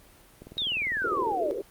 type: click train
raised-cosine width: 2 ms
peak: -30 dBFS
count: 19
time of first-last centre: 0.42-1.32 s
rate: 20 Hz
type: exponential sweep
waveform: sine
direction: down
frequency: 3829 to 554.4 Hz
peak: -26 dBFS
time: 0.58-1.51 s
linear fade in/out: 0 ms
type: band-pass noise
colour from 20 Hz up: pink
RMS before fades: -32 dBFS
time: 1.04-1.62 s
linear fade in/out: 2 ms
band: 350 to 470 Hz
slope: 48 dB/octave
effects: pink hiss -55 dBFS RMS until 1.7 s + Opus 32 kbps